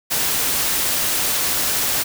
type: noise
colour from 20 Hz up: white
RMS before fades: -20 dBFS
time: 0.1-2.04 s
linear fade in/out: 20 ms
effects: none